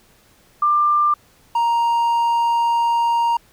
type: tone pair in turn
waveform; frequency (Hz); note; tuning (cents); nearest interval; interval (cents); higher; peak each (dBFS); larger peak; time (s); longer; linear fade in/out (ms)
sine / triangle; 1190 / 935; D6 / A#5; +22 / +5; major third; 417; first; -13; neither; 0.62-1.14 / 1.55-3.37; second; 5
effects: pink hiss -54 dBFS RMS until 3.52 s